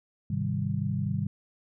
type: chord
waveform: sine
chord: Ab major seventh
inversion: none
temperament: equal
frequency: 103.83 / 130.81 / 155.56 / 196 Hz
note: Ab2 / C3 / Eb3 / G3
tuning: 0 / 0 / 0 / 0 cents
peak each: -32 dBFS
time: 0.3-1.27 s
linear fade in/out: 5 ms
effects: none